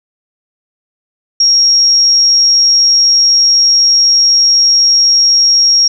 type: tone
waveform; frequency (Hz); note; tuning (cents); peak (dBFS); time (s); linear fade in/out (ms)
sine; 5588; F8; 0; -5; 1.4-5.88; 5
effects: none